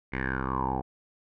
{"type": "tone with low-pass filter sweep", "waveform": "10% pulse", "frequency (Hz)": 65.41, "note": "C2", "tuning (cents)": 0, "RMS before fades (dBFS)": -30, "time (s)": [0.12, 0.82], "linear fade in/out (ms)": 20, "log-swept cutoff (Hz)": [2100, 720], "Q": 8.9, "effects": []}